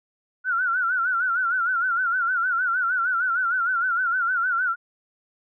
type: tone with vibrato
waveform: sine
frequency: 1435 Hz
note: F6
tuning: 47 cents sharp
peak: -20 dBFS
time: 0.44-4.76 s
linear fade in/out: 50 ms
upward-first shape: sine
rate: 6.5 Hz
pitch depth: 110 cents each way
effects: none